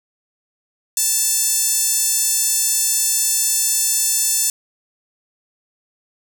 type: tone with high-pass filter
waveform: sawtooth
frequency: 884 Hz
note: A5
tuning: 8 cents sharp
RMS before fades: -18 dBFS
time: 0.97-4.5 s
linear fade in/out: 2 ms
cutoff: 7500 Hz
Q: 2.1
effects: none